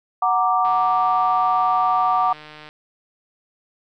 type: chord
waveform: sine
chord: Gb augmented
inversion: none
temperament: equal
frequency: 740 / 932.3 / 1174.7 Hz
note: Gb5 / Bb5 / D6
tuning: 0 / 0 / 0 cents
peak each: -19 / -23 / -19 dBFS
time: 0.22-2.33 s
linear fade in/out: 5 ms
type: click train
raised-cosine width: 0.3 ms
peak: -24 dBFS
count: 311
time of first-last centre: 0.65-2.689 s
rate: 152 Hz
effects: none